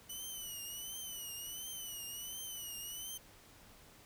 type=tone with vibrato; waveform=10% pulse; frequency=2968 Hz; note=F#7; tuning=5 cents sharp; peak=-35 dBFS; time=0.09-3.18 s; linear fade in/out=10 ms; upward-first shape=triangle; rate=1.4 Hz; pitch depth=99 cents each way; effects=pink hiss -60 dBFS RMS until 4.05 s